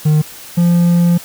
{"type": "tone pair in turn", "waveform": "triangle", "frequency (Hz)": [152.8, 172.89], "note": ["D#3", "F3"], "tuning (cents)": [-31, -17], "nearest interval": "major second", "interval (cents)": 214, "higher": "second", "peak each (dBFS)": -6, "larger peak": "neither", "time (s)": [[0.05, 0.22], [0.57, 1.18]], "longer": "second", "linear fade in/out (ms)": 10, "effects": ["white hiss -34 dBFS RMS until 1.24 s"]}